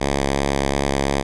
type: tone with vibrato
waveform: 5% pulse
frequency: 69.3 Hz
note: C#2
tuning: in tune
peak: -7 dBFS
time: 0-1.23 s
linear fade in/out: 20 ms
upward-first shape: square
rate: 2.8 Hz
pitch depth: 11 cents each way
effects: resampled to 22050 Hz